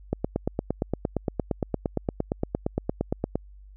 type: click train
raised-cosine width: 2 ms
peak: -11 dBFS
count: 29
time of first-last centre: 0.13-3.356 s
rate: 8.68 Hz
effects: added 49 Hz sine -45 dBFS peak until 3.76 s